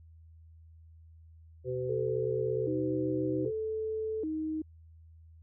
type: harmonic tone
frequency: 126.7 Hz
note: B2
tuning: 45 cents sharp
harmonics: 1 / 3 / 4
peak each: -37 / -34 / -36 dBFS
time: 1.64-3.52 s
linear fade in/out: 50 ms
type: tone with vibrato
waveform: sine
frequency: 370 Hz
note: F#4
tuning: in tune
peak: -31 dBFS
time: 1.89-4.62 s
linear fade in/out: 5 ms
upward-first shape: square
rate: 0.64 Hz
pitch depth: 290 cents each way
effects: added 81 Hz sine -52 dBFS peak until 5.42 s